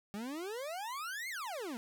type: exponential two-way sweep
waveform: 40% pulse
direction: up then down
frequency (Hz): 196.3 to 2202 to 218.9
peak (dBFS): -38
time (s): 0.14-1.77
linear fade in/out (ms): 0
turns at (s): 1.29
effects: none